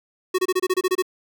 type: tone bursts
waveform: square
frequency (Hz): 370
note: F#4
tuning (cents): 0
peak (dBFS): -18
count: 10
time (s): 0.34-1.024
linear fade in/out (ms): 10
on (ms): 45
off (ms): 26
effects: none